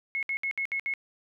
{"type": "tone bursts", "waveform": "sine", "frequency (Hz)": 2179, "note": "C#7", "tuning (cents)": -30, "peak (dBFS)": -27, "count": 6, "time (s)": [0.15, 0.938], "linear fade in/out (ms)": 0, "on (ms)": 78, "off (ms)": 64, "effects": []}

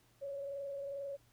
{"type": "tone with frequency modulation", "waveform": "sine", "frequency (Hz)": 558, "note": "C#5", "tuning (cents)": 11, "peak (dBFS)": -39, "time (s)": [0.21, 1.17], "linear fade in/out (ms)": 20, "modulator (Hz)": 22.4, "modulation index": 0.45, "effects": ["added 117 Hz sine -70 dBFS peak until 1.32 s", "pink hiss -70 dBFS RMS until 1.32 s"]}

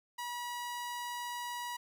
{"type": "tone", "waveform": "sawtooth", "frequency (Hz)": 967, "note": "B5", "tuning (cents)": -37, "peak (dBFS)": -34, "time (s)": [0.18, 1.77], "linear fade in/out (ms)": 10, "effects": ["12-bit"]}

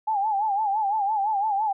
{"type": "tone with vibrato", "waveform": "sine", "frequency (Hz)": 830.6, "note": "G#5", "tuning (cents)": 0, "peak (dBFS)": -21, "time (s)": [0.07, 1.73], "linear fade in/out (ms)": 10, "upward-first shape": "sine", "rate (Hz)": 5.9, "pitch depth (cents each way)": 110, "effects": []}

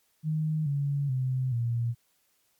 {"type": "tone with pitch steps", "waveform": "sine", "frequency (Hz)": [155.56, 141.83, 129.31, 117.89], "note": ["D#3", "C#3", "C3", "A#2"], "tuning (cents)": [0, 40, -20, 20], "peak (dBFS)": -25, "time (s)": [0.23, 1.95], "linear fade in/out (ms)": 50, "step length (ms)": 430, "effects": ["white hiss -70 dBFS RMS until 2.59 s", "MP3 96 kbps"]}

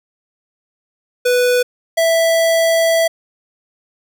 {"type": "tone pair in turn", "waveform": "square", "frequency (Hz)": [493.9, 659.3], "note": ["B4", "E5"], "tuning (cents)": [0, 0], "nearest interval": "perfect fourth", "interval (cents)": 500, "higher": "second", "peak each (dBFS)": -12, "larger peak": "neither", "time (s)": [[1.25, 1.63], [1.97, 3.08]], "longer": "second", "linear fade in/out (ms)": 10, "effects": []}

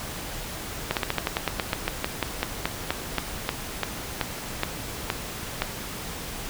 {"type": "slowing click train", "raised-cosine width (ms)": 0.3, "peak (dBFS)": -7, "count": 23, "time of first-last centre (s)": [0.91, 5.62], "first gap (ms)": 58, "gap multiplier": 1.11, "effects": ["pink hiss -35 dBFS RMS until 6.49 s"]}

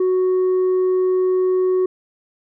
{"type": "tone with tanh clipping", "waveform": "triangle", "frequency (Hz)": 370, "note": "F#4", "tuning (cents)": 0, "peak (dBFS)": -15, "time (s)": [0, 1.86], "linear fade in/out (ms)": 5, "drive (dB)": 7, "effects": []}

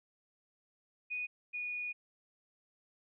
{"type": "tone pair in turn", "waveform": "sine", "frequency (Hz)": [2477, 2457], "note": ["D#7", "D#7"], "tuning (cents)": [-8, -22], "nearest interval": "unison", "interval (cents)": 14, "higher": "first", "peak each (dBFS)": [-35, -36], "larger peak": "first", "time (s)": [[1.1, 1.27], [1.53, 1.93]], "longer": "second", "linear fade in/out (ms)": 20, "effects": []}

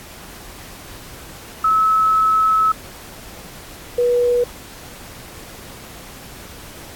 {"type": "tone pair in turn", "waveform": "sine", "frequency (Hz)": [1296, 485.5], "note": ["E6", "B4"], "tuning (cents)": [-30, -30], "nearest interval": "octave + perfect fourth", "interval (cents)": 1700, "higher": "first", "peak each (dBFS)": [-12, -13], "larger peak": "first", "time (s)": [[1.64, 2.72], [3.98, 4.44]], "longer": "first", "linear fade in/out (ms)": 5, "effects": ["pink hiss -38 dBFS RMS until 6.95 s", "AAC 64 kbps"]}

